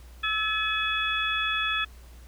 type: tone cluster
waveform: sine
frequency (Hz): 1308 / 1713 / 2548 / 3396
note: E6 / A6 / D#7 / G#7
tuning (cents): -14 / -47 / +41 / +38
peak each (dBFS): -30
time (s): 0.23-1.85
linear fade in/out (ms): 10
effects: added 60 Hz sine -45 dBFS peak until 2.27 s + pink hiss -56 dBFS RMS until 2.27 s